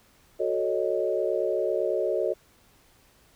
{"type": "chord", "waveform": "sine", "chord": "D# half-diminished seventh", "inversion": "first", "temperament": "equal", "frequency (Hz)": [370, 440, 554.4, 622.3], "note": ["F#4", "A4", "C#5", "D#5"], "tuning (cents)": [0, 0, 0, 0], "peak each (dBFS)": -29, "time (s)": [0.39, 2.34], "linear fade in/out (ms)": 20, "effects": ["pink hiss -60 dBFS RMS until 3.35 s"]}